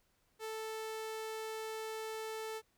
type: tone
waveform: sawtooth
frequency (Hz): 440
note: A4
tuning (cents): 0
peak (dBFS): -36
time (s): 0.39-2.62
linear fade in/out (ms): 50
effects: pink hiss -75 dBFS RMS until 2.77 s